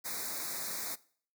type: band-stop noise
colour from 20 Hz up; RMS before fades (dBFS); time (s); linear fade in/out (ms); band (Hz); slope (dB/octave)
white; -38; 0.04-0.96; 20; 2400 to 3700; 96
effects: noise-tail reverb RT60 0.5 s tail -20 dB re dry + high-pass 150 Hz 12 dB/octave